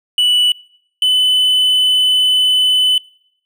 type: tone pair in turn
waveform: triangle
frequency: 2960 / 3012 Hz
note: F#7 / F#7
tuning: 0 / +30 cents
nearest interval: unison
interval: 30 cents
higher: second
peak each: -8 dBFS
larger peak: neither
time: 0.18-0.52 / 1.02-2.98 s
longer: second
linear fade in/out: 2 ms
effects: noise-tail reverb RT60 0.7 s tail -24 dB re dry